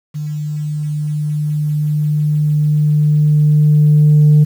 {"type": "tone with level ramp", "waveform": "sine", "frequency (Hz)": 150.2, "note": "D3", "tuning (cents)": 39, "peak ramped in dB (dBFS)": [-19, -3], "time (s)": [0.14, 4.45], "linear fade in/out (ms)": 20, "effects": ["tanh soft clip ceiling -3 dBFS", "7-bit"]}